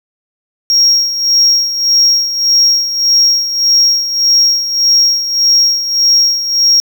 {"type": "tone with tremolo", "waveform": "triangle", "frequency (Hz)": 5588, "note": "F8", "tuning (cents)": 0, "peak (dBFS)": -3, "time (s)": [0.7, 6.8], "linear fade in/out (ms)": 0, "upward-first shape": "sine", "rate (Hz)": 1.7, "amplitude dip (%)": 70, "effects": ["tanh soft clip ceiling 0 dBFS", "7-bit"]}